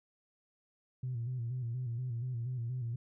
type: tone with vibrato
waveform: sine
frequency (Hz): 121.8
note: B2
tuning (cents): -24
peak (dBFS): -33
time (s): 1.03-2.96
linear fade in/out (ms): 5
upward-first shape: square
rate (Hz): 4.2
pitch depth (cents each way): 75
effects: tanh soft clip ceiling -30 dBFS